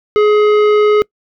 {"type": "tone with tanh clipping", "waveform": "triangle", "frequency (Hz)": 420.9, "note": "G#4", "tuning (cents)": 23, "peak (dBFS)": -9, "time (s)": [0.16, 1.02], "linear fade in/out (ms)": 0, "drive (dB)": 17, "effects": ["noise-tail reverb RT60 0.1 s tail -25 dB re dry"]}